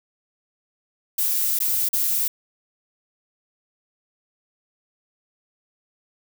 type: noise with dropouts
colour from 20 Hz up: violet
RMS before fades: -22 dBFS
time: 1.18-2.28 s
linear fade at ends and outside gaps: 5 ms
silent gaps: 1.59-1.602 / 1.889-1.93 s
effects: none